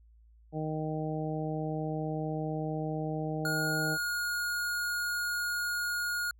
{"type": "harmonic tone", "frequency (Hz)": 155.56, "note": "D#3", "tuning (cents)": 0, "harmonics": [1, 2, 3, 4, 5], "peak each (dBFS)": [-34, -37, -39, -40, -41], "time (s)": [0.52, 3.98], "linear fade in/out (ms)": 50}
{"type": "tone", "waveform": "square", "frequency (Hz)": 1434, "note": "F6", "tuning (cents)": 45, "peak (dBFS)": -31, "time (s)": [3.45, 6.31], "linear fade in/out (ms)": 2}
{"effects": ["added 56 Hz sine -56 dBFS peak until 6.39 s"]}